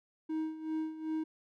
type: tone with tremolo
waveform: triangle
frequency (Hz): 315.4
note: D#4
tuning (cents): +24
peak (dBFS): -29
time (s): 0.29-1.24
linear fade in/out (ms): 10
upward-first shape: sine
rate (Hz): 2.6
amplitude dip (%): 75
effects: none